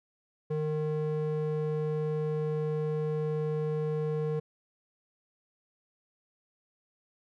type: ring-modulated tone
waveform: triangle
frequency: 306.6 Hz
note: D#4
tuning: 25 cents flat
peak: -23 dBFS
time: 0.5-4.4 s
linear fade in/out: 10 ms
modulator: 153 Hz
effects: none